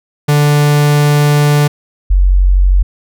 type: tone pair in turn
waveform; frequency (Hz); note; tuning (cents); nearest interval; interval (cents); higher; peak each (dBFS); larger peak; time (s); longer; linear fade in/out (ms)
45% pulse / sine; 146.83 / 46.25; D3 / F#1; 0 / 0; octave + minor sixth; 2000; first; -7 / -5; second; 0.28-1.68 / 2.1-2.83; first; 10
effects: none